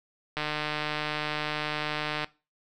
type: click train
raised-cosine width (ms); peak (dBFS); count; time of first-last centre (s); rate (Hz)
0.3; -14; 284; 0.37-2.244; 151
effects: noise-tail reverb RT60 0.3 s tail -20 dB re dry